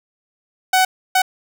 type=tone bursts at uneven times; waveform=sawtooth; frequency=749 Hz; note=F#5; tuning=21 cents sharp; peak=-8 dBFS; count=2; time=0.73-0.85 / 1.15-1.22 s; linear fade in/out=5 ms; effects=none